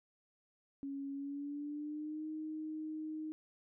sine tone with pitch glide, 277.2 to 311.1 Hz, C#4 to D#4, 0 to 0 cents, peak -39 dBFS, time 0.83-3.32 s, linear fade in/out 0 ms, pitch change +200 cents, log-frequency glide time 1.13-2.27 s, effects none

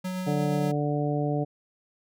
square tone with tremolo, 184.6 Hz, F#3, 4 cents flat, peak -29 dBFS, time 0.04-0.72 s, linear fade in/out 10 ms, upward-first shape triangle, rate 8.5 Hz, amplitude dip 25%
harmonic tone, 146.83 Hz, D3, in tune, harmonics 1 / 2 / 3 / 4 / 5, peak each -27 / -30 / -32 / -33 / -34 dBFS, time 0.26-1.45 s, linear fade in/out 20 ms
effects none

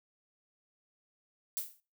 violet noise with exponential decay, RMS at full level -32 dBFS, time 1.57-1.8 s, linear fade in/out 0 ms, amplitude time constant 49 ms, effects noise-tail reverb RT60 0.3 s tail -18 dB re dry

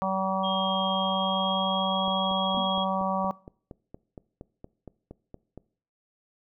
harmonic tone, 190.8 Hz, G3, 47 cents flat, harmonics 1 / 3 / 4 / 5 / 6, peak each -31 / -31 / -31 / -31 / -31 dBFS, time 0.02-3.31 s, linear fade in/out 0 ms
sine tone with pitch glide, 3238 to 3295 Hz, G#7 to G#7, -45 to -14 cents, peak -30 dBFS, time 0.43-2.85 s, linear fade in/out 20 ms, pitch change +31 cents, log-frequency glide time 0.95-2.04 s
click train, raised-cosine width 2 ms, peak -28 dBFS, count 16, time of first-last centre 2.08-5.577 s, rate 4.29 Hz
sine tone with exponential decay, 237.3 Hz, A#3, 31 cents sharp, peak -28 dBFS, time 2.57-2.77 s, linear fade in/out 0 ms, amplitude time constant 42 ms
effects noise-tail reverb RT60 0.5 s tail -21 dB re dry

